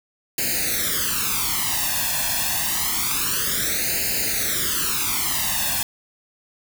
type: noise with flanger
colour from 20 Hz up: white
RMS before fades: -23 dBFS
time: 0.38-5.83 s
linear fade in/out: 2 ms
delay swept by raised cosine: 0.43 to 1.17 ms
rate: 0.27 Hz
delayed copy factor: +1
effects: none

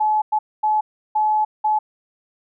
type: tone bursts at uneven times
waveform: sine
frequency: 856 Hz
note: A5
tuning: 48 cents flat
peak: -15 dBFS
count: 5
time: 0-0.22 / 0.32-0.39 / 0.63-0.81 / 1.15-1.45 / 1.64-1.79 s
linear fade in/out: 10 ms
effects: none

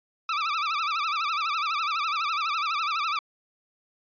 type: tone with vibrato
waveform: sawtooth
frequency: 1244.5 Hz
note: D#6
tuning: in tune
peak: -21 dBFS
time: 0.29-3.19 s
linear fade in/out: 2 ms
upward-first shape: sine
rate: 12 Hz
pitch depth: 140 cents each way
effects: resampled to 11025 Hz

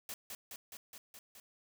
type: noise with echo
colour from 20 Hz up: white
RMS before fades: -43 dBFS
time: 0.09-0.14 s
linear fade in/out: 2 ms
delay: 210 ms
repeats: 6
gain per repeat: -2 dB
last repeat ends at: 1.4 s
effects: none

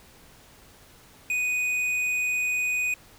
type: tone with tanh clipping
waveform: sine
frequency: 2486 Hz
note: D#7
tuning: 2 cents flat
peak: -25 dBFS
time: 1.3-2.94 s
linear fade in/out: 2 ms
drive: 9 dB
effects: pink hiss -53 dBFS RMS until 3.18 s

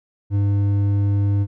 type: tone with hard clipping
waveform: sine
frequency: 100.6 Hz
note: G2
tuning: 45 cents sharp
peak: -17 dBFS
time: 0.3-1.47 s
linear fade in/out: 50 ms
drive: 6 dB
effects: none

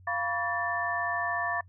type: tone cluster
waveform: sine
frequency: 694 / 979 / 1136 / 1773 Hz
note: F5 / B5 / C#6 / A6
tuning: -11 / -15 / +42 / +13 cents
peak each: -33 / -36 / -34 / -31 dBFS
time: 0.07-1.61 s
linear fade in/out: 5 ms
effects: noise-tail reverb RT60 0.1 s tail -25 dB re dry + added 92 Hz sine -51 dBFS peak until 1.68 s

